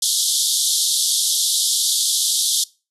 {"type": "band-pass noise", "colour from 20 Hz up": "pink", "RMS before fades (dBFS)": -19, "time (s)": [0.02, 2.64], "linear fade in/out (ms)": 5, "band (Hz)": [3300, 12000], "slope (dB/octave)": 96, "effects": ["noise-tail reverb RT60 0.3 s tail -22 dB re dry"]}